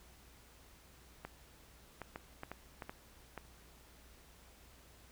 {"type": "clicks", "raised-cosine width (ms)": 0.5, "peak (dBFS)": -28, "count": 8, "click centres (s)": [1.25, 2.017, 2.159, 2.434, 2.516, 2.822, 2.895, 3.377], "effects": ["added 60 Hz sine -63 dBFS peak until 5.11 s", "pink hiss -62 dBFS RMS until 5.11 s"]}